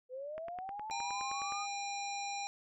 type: linear sweep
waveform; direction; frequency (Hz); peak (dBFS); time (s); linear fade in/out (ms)
sine; up; 493.9 to 1253; -40; 0.09-1.67; 50
type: click train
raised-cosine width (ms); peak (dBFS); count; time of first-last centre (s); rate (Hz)
0.5; -32; 12; 0.38-1.522; 9.63
type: harmonic tone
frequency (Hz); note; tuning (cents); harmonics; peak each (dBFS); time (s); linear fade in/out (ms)
804; G5; +44; 1 / 3 / 5 / 7 / 9; -39 / -44 / -46 / -47 / -49; 0.91-2.47; 0
effects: none